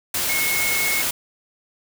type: tone in noise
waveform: sine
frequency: 2180 Hz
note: C#7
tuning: 29 cents flat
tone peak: -22 dBFS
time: 0.29-1.02 s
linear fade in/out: 5 ms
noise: white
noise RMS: -23 dBFS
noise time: 0.14-1.11 s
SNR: -2 dB
effects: none